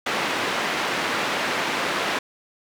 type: band-pass noise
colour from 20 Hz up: white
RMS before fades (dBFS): -25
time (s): 0.06-2.19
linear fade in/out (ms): 5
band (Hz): 190 to 2300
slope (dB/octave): 12
effects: none